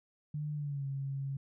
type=tone with pitch glide; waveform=sine; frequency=149.6 to 137.18 Hz; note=D3 to C#3; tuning=+32 to -18 cents; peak=-34 dBFS; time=0.34-1.37 s; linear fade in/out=5 ms; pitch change=-150 cents; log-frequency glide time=0.54-0.86 s; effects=none